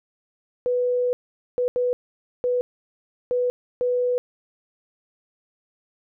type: tone bursts at uneven times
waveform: sine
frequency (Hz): 493.9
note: B4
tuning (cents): 0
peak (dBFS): -19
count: 6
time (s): 0.66-1.13 / 1.58-1.68 / 1.76-1.93 / 2.44-2.61 / 3.31-3.5 / 3.81-4.18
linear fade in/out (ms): 0
effects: none